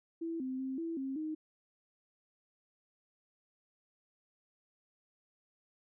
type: tone with pitch steps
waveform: sine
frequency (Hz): 330.8 / 259.7 / 263.9 / 330.9 / 267.9 / 311.3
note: E4 / C4 / C4 / E4 / C4 / D#4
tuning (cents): +6 / -13 / +15 / +7 / +41 / +1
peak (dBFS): -35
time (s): 0.21-1.35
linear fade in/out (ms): 10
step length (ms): 190
effects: none